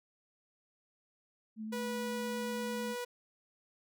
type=tone with vibrato; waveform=sine; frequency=218 Hz; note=A3; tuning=16 cents flat; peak=-38 dBFS; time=1.56-2.96 s; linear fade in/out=50 ms; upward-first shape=sine; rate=8.9 Hz; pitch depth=14 cents each way
type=tone; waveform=sawtooth; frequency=488.2 Hz; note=B4; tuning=20 cents flat; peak=-33 dBFS; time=1.72-3.05 s; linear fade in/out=10 ms
effects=none